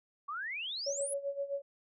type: exponential sweep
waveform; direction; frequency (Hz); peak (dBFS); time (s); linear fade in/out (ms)
sine; up; 1108.7 to 11175; -36; 0.28-1.14; 10
type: tone with tremolo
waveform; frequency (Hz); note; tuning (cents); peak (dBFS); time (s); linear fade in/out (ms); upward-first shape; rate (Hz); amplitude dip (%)
sine; 560; C#5; +18; -31; 0.86-1.62; 10; sine; 7.7; 80
effects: none